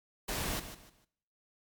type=noise with echo; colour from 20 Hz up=pink; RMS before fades=-35 dBFS; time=0.28-0.6 s; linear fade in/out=10 ms; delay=150 ms; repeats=3; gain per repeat=-11 dB; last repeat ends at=1.05 s; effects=noise-tail reverb RT60 0.8 s tail -23 dB re dry + MP3 96 kbps